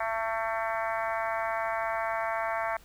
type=harmonic tone; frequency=224.1 Hz; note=A3; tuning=32 cents sharp; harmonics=3 / 4 / 5 / 6 / 7 / 8 / 9 / 10; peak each=-32 / -34 / -36 / -38 / -39 / -40 / -41 / -42 dBFS; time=0-2.77 s; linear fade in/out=5 ms; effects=added 50 Hz sine -57 dBFS peak until 2.84 s + pink hiss -57 dBFS RMS until 2.84 s